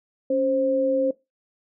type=tone pair together; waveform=sine; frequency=277.2 / 527.1 Hz; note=C#4 / C5; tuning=0 / +13 cents; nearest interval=major seventh; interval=1113 cents; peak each=-25 / -20 dBFS; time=0.3-1.11 s; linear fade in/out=5 ms; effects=noise-tail reverb RT60 0.2 s tail -19 dB re dry